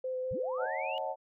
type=tone with vibrato; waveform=sine; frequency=513 Hz; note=C5; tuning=34 cents flat; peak=-32 dBFS; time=0.04-0.66 s; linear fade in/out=5 ms; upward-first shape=square; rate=5 Hz; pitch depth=9 cents each way
type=linear sweep; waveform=sine; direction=up; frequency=62.6 to 2958 Hz; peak=-38 dBFS; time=0.31-0.98 s; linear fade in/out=0 ms
type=chord; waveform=sine; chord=D# half-diminished seventh; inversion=third; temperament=equal with one note detuned; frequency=543.3 / 622.3 / 740 / 880 Hz; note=C#5 / D#5 / F#5 / A5; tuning=-35 / 0 / 0 / 0 cents; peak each=-38 dBFS; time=0.57-1.16 s; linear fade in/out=50 ms
effects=none